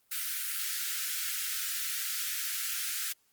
white high-pass noise, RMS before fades -34 dBFS, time 0.11-3.13 s, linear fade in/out 10 ms, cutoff 1300 Hz, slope 96 dB/octave, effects white hiss -70 dBFS RMS until 3.32 s + Opus 32 kbps

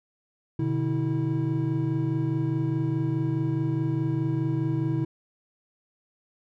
triangle tone cluster, 124.6 / 149.4 / 324.7 Hz, B2 / D3 / E4, +16 / +30 / -26 cents, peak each -26 dBFS, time 0.59-5.05 s, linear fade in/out 5 ms, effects none

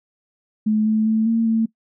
sine tone with pitch steps, 215 / 217.6 / 220.2 / 227.6 / 224.3 Hz, A3 / A3 / A3 / A#3 / A3, -40 / -19 / +2 / -41 / +34 cents, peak -15 dBFS, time 0.66-1.66 s, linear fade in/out 10 ms, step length 200 ms, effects noise-tail reverb RT60 0.1 s tail -21 dB re dry

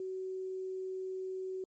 sine tone with quantisation, 375.9 Hz, F#4, 27 cents sharp, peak -36 dBFS, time 0-1.64 s, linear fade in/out 2 ms, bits 11, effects MP3 32 kbps

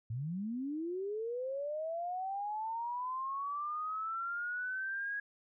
sine linear sweep, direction up, 105.5 to 1661.2 Hz, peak -35 dBFS, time 0.1-5.2 s, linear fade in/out 5 ms, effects none

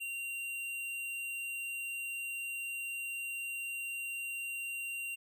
sine tone with hard clipping, 2764 Hz, F7, 19 cents flat, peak -38 dBFS, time 0-5.16 s, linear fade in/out 20 ms, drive 16 dB, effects none

